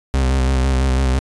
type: tone with vibrato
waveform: 40% pulse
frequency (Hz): 65.41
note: C2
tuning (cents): 0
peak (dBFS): -13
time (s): 0.14-1.19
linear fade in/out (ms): 0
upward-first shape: square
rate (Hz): 6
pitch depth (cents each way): 34
effects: resampled to 22050 Hz